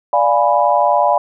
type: chord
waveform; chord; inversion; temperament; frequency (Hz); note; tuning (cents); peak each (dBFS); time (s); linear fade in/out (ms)
sine; D diminished seventh; none; equal; 587.3 / 698.5 / 830.6 / 987.8; D5 / F5 / Ab5 / Cb6; 0 / 0 / 0 / 0; -16; 0.13-1.18; 2
effects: none